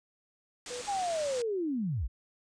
white low-pass noise, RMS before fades -43 dBFS, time 0.66-1.42 s, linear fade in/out 2 ms, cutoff 8900 Hz, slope 48 dB/octave
sine tone, 491.8 Hz, B4, 7 cents flat, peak -37 dBFS, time 0.7-0.82 s, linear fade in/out 10 ms
sine linear sweep, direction down, 830.6 to 41.2 Hz, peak -29 dBFS, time 0.87-2.08 s, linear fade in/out 20 ms
effects resampled to 22050 Hz

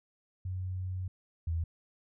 sine tone pair in turn, 92.5 / 82.63 Hz, F#2 / E2, 0 / +5 cents, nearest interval major second, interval 195 cents, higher first, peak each -33 / -29 dBFS, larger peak second, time 0.45-1.08 / 1.47-1.64 s, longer first, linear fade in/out 5 ms, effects none

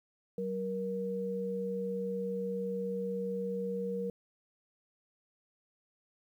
sine tone pair together, 189.3 / 472.6 Hz, F#3 / A#4, +40 / +24 cents, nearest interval octave + major third, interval 1584 cents, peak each -37 / -34 dBFS, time 0.38-4.1 s, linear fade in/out 2 ms, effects 11-bit

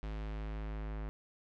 square tone with low-pass filter sweep, 52.9 Hz, G#1, 33 cents sharp, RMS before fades -40 dBFS, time 0.03-1.09 s, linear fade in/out 0 ms, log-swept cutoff 3500 to 1900 Hz, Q 0.94, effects none

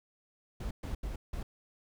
brown noise bursts at uneven times, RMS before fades -37 dBFS, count 4, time 0.6-0.71 / 0.83-0.95 / 1.03-1.16 / 1.33-1.43 s, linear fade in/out 5 ms, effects none

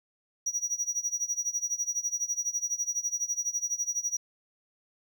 triangle tone with tremolo, 5790 Hz, F#8, 38 cents flat, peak -24 dBFS, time 0.46-4.17 s, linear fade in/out 5 ms, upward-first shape sine, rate 12 Hz, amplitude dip 90%, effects none

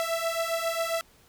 sawtooth beating tone pair, 659.3 / 666.7 Hz, E5 / E5, 0 / +19 cents, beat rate 7.4 Hz, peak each -26 dBFS, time 0-1.01 s, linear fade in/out 0 ms, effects pink hiss -59 dBFS RMS until 1.28 s

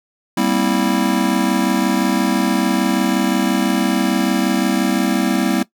square chord, C dominant seventh, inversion second, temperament just, 196.22 / 235.5 / 261.6 / 327 Hz, G3 / Bb3 / C4 / E4, +2 / +18 / 0 / -14 cents, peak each -21 dBFS, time 0.37-5.63 s, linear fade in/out 5 ms, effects noise-tail reverb RT60 0.1 s tail -18 dB re dry

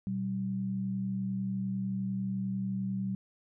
sine tone pair together, 120.9 / 192.19 Hz, B2 / G3, -36 / -34 cents, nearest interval minor sixth, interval 802 cents, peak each -38 / -31 dBFS, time 0.07-3.15 s, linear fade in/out 0 ms, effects none

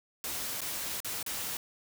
white noise with dropouts, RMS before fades -36 dBFS, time 0.24-1.57 s, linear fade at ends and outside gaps 1 ms, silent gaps 0.607-0.616 / 1.003-1.046 / 1.228-1.263 s, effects none

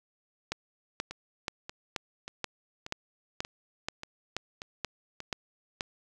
two click trains, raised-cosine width 0.2 ms, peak -22 / -14 dBFS, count 8 / 12, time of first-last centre 1.11-5.204 / 0.52-5.808 s, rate 1.71 / 2.08 Hz, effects none

